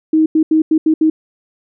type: tone bursts at uneven times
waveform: sine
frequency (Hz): 315.1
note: D#4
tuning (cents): +22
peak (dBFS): -8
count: 6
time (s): 0.13-0.26 / 0.35-0.43 / 0.51-0.62 / 0.71-0.78 / 0.86-0.94 / 1.01-1.1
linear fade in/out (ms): 5
effects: none